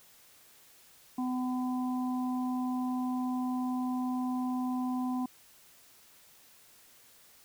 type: harmonic tone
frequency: 252.7 Hz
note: B3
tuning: 40 cents sharp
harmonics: 1 / 3 / 4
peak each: -30 / -40 / -42 dBFS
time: 1.18-5.26 s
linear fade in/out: 5 ms
effects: white hiss -59 dBFS RMS until 7.44 s